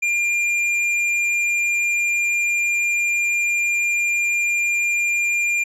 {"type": "tone with hard clipping", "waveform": "triangle", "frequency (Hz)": 2398, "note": "D7", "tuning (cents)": 36, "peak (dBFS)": -19, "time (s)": [0.02, 5.64], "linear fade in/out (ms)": 10, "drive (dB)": 11, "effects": ["low-pass 11000 Hz 12 dB/octave"]}